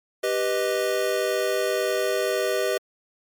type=chord; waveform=square; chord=G augmented; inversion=none; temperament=equal; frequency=392 / 493.9 / 622.3 Hz; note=G4 / B4 / D#5; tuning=0 / 0 / 0 cents; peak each=-27 dBFS; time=0.23-2.78 s; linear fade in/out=10 ms; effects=MP3 96 kbps